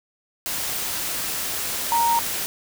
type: tone in noise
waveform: sine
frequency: 932.3 Hz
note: A#5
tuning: in tune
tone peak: -17 dBFS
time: 1.92-2.19 s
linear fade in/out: 0 ms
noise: white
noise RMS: -27 dBFS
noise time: 0.46-2.46 s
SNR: +7 dB
effects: none